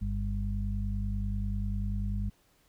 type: harmonic tone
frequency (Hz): 50.2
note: G1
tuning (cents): +42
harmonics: 1 / 2 / 4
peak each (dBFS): -31 / -34 / -37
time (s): 0.01-2.3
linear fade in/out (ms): 10
effects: pink hiss -67 dBFS RMS until 2.68 s